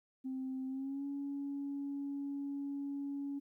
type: tone with pitch glide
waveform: sine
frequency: 262 to 280.8 Hz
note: C4 to C#4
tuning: +2 to +22 cents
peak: -36 dBFS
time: 0.24-3.4 s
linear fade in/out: 20 ms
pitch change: +120 cents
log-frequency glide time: 0.67-1.05 s
effects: tanh soft clip ceiling -33 dBFS + 13-bit